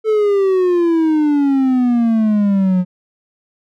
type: exponential sweep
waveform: triangle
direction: down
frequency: 441.6 to 178.8 Hz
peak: -9 dBFS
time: 0.04-2.85 s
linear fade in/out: 50 ms
effects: none